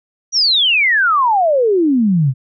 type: exponential sweep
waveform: sine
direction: down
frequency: 5920 to 123.47 Hz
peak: -10 dBFS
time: 0.32-2.34 s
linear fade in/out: 50 ms
effects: none